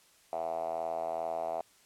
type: tone with band-pass filter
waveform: 5% pulse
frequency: 82.41 Hz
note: E2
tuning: in tune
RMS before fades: -35 dBFS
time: 0.33-1.61 s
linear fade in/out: 0 ms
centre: 690 Hz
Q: 7.9
effects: white hiss -63 dBFS RMS until 1.85 s + low-pass 11000 Hz 12 dB/octave